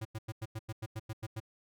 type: tone bursts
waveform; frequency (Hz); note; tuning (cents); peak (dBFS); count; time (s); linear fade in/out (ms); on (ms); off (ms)
square; 110; A2; 0; -37; 11; 0.01-1.402; 10; 42; 93
effects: none